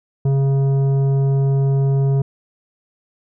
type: tone with tanh clipping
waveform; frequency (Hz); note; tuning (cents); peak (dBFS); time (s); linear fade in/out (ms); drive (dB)
sine; 137; C#3; -20; -15; 0.25-2.22; 5; 10
effects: none